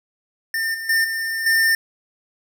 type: tone with level steps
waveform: square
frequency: 1804 Hz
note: A6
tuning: 43 cents sharp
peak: -21 / -28 / -16 / -23 / -15 dBFS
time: 0.54-1.75 s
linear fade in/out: 2 ms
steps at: 0.74 / 0.89 / 1.04 / 1.46 s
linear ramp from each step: 5 ms
effects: none